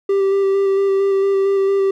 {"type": "tone with vibrato", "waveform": "triangle", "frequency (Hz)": 392, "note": "G4", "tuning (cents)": 0, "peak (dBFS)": -11, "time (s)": [0.09, 1.91], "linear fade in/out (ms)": 5, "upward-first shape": "square", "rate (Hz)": 4.4, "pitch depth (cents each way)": 12, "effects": []}